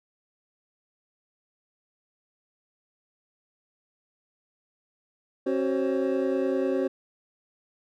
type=tone cluster; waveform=triangle; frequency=269.3 / 375.9 / 527 / 557 Hz; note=C#4 / F#4 / C5 / C#5; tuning=-50 / +27 / +12 / +8 cents; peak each=-26 / -25 / -27 / -31 dBFS; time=5.46-6.88 s; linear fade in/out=10 ms; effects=tanh soft clip ceiling -12 dBFS